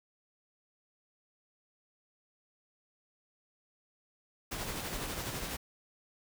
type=noise with tremolo; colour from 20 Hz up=pink; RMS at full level=-37 dBFS; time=4.51-5.57 s; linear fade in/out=10 ms; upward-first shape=sine; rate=12 Hz; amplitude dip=35%; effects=none